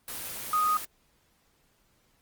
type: tone in noise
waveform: sine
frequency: 1244.5 Hz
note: D#6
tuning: in tune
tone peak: -22 dBFS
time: 0.53-0.77 s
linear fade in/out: 2 ms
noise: white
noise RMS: -37 dBFS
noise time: 0.08-0.85 s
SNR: +12 dB
effects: pink hiss -68 dBFS RMS until 2.21 s + Opus 24 kbps